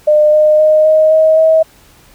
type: tone with pitch steps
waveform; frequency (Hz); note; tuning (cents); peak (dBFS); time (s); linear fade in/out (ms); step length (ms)
sine; 604 / 611 / 618.1 / 625.3 / 632.6 / 639.9; D5 / D#5 / D#5 / D#5 / D#5 / D#5; +48 / -32 / -12 / +8 / +29 / +48; -5; 0.07-1.63; 10; 260
effects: pink hiss -45 dBFS RMS until 2.14 s